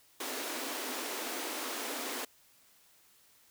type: high-pass noise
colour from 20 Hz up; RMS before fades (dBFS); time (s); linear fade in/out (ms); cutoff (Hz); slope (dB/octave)
pink; -38; 0.2-2.25; 5; 240; 96
effects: white hiss -64 dBFS RMS until 3.5 s